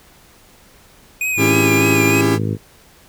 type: tone with vibrato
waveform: square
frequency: 2464 Hz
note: D#7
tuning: 17 cents flat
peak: -18 dBFS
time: 1.21-2.21 s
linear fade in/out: 2 ms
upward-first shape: sine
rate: 3.3 Hz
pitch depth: 52 cents each way
type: harmonic tone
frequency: 53 Hz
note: G#1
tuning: 36 cents sharp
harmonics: 2 / 3 / 4 / 5 / 6 / 7 / 8 / 9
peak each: -20 / -24 / -26 / -28 / -30 / -31 / -32 / -33 dBFS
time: 1.36-2.58 s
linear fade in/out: 50 ms
type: chord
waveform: 45% pulse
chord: C# diminished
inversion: none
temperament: just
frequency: 277.2 / 332.6 / 399.1 Hz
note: C#4 / E4 / G4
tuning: 0 / +16 / +31 cents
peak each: -19 dBFS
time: 1.37-2.39 s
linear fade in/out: 50 ms
effects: pink hiss -48 dBFS RMS until 3.08 s